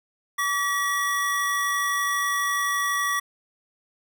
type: tone pair together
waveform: square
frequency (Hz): 1145.2 / 1926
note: D6 / B6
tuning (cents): -44 / -44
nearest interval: major sixth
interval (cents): 900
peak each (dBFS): -26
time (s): 0.38-3.2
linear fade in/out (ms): 10
effects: none

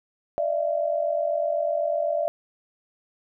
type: tone cluster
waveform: sine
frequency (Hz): 589 / 629 / 677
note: D5 / D#5 / E5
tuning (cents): +5 / +19 / +46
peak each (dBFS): -25 / -30 / -26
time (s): 0.38-2.28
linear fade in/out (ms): 0
effects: none

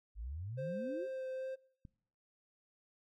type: exponential sweep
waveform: sine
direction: up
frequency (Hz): 48.49 to 413.3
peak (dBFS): -40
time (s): 0.15-1.08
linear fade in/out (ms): 50
type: tone with vibrato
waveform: triangle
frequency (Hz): 523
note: C5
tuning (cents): -1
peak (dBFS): -37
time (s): 0.57-1.56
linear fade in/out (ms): 20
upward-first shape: sine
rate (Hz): 2.4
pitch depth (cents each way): 10
type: click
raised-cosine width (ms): 5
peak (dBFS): -39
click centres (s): 1.852
effects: noise-tail reverb RT60 0.7 s tail -24 dB re dry

